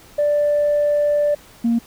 sine tone pair in turn, 587.3 / 232.9 Hz, D5 / A#3, 0 / -1 cents, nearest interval octave + major third, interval 1601 cents, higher first, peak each -13 dBFS, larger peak neither, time 0.18-1.35 / 1.64-1.79 s, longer first, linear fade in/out 10 ms, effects tanh soft clip ceiling -11 dBFS + pink hiss -46 dBFS RMS until 1.86 s

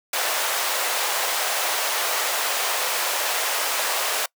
pink high-pass noise, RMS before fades -24 dBFS, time 0.13-4.26 s, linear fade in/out 5 ms, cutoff 560 Hz, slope 24 dB/octave, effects noise-tail reverb RT60 0.1 s tail -25 dB re dry

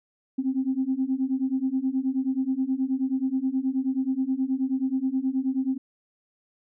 sine beating tone pair, 258.4 / 267.8 Hz, C4 / C4, -21 / +40 cents, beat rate 9.4 Hz, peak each -26 / -25 dBFS, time 0.38-5.78 s, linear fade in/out 10 ms, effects tanh soft clip ceiling -15 dBFS

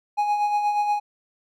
triangle tone with tremolo, 830 Hz, G#5, 1 cent flat, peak -16 dBFS, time 0.17-1 s, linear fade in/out 20 ms, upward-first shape sine, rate 8.4 Hz, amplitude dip 45%, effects none

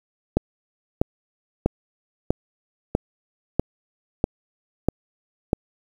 click train, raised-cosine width 2 ms, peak -4 dBFS, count 9, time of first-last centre 0.37-5.531 s, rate 1.55 Hz, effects 7-bit

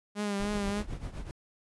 sawtooth tone with vibrato, 203.7 Hz, G#3, 33 cents flat, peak -26 dBFS, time 0.15-0.84 s, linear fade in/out 50 ms, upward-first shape triangle, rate 3.4 Hz, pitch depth 50 cents each way
brown noise with tremolo, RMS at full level -35 dBFS, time 0.4-1.31 s, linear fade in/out 0 ms, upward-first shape triangle, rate 8 Hz, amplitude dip 80%
effects resampled to 24000 Hz

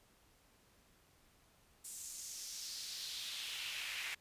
brown noise with high-pass filter sweep, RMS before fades -45 dBFS, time 1.84-4.15 s, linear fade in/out 10 ms, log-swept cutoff 8100 to 2200 Hz, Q 2.5, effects pink hiss -69 dBFS RMS until 4.2 s + resampled to 32000 Hz

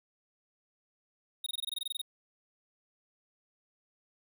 square tone bursts, 3737 Hz, A#7, 4 cents sharp, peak -33 dBFS, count 13, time 1.44-2.016 s, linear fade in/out 5 ms, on 24 ms, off 22 ms, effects none

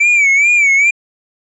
triangle tone with vibrato, 2302 Hz, D7, 35 cents flat, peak -6 dBFS, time 0-0.91 s, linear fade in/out 10 ms, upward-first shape sine, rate 2.4 Hz, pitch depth 100 cents each way, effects resampled to 22050 Hz

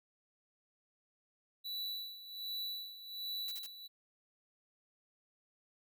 square tone with tremolo, 3951 Hz, B7, in tune, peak -38 dBFS, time 1.64-3.88 s, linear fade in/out 20 ms, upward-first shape sine, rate 1.3 Hz, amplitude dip 75%
blue noise bursts, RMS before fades -47 dBFS, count 3, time 3.48-3.664 s, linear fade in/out 2 ms, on 34 ms, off 41 ms
effects none

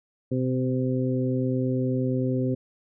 harmonic tone with a mistuned harmonic, 128.7 Hz, C3, 28 cents flat, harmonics 1 / 2 / 3 / 4, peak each -26 / -26 / -31 / -32 dBFS, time 0.31-2.55 s, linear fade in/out 10 ms, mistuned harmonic 1, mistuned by -22 cents, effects none

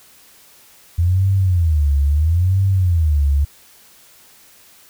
sine tone with vibrato, 82.7 Hz, E2, 6 cents sharp, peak -12 dBFS, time 0.98-3.45 s, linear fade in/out 10 ms, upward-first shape sine, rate 0.75 Hz, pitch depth 280 cents each way, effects white hiss -48 dBFS RMS until 4.89 s

